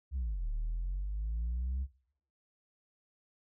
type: linear two-way sweep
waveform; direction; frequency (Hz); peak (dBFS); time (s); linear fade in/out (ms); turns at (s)
sine; down then up; 71.1 to 35.88 to 67.5; -30; 0.11-1.87; 50; 0.49
effects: noise-tail reverb RT60 0.6 s tail -17 dB re dry + tanh soft clip ceiling -30 dBFS